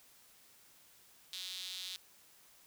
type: tone with high-pass filter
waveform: sawtooth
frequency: 185 Hz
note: F#3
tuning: in tune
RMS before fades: -44 dBFS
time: 1.33-1.96 s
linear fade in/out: 0 ms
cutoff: 3700 Hz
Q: 4
effects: white hiss -63 dBFS RMS until 2.66 s